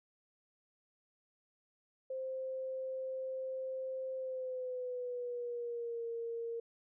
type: tone with pitch glide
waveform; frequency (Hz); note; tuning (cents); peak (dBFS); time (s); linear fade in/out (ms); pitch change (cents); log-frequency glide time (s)
sine; 523.3 to 463.5; C5 to A#4; 0 to -10; -37; 2.1-6.6; 5; -210; 4.16-6.05
effects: none